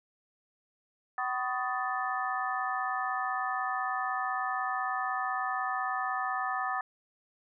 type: tone cluster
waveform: sine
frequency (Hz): 759 / 1003 / 1119 / 1249 / 1759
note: F#5 / B5 / C#6 / D#6 / A6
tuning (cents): +44 / +26 / +16 / +6 / -1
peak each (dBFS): -34 / -40 / -39 / -34 / -36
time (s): 1.18-6.81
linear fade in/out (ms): 2
effects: none